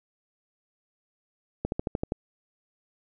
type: slowing click train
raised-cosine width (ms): 2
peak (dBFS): -14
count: 7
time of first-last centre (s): 1.65-2.121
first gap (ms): 71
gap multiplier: 1.04
effects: none